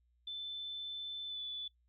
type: tone with pitch glide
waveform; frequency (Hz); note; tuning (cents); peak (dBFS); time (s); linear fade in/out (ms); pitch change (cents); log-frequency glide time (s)
sine; 3525 to 3472; A7 to A7; +2 to -24; -39; 0.27-1.68; 5; -26; 1.27-1.4
effects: noise-tail reverb RT60 0.1 s tail -19 dB re dry + added 60 Hz sine -70 dBFS peak until 1.88 s